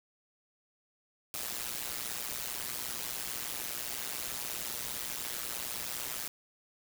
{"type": "noise with amplitude modulation", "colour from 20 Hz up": "white", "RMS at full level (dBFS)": -34, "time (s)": [1.34, 6.28], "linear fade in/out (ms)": 0, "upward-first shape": "sine", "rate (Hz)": 120, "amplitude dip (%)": 95, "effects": []}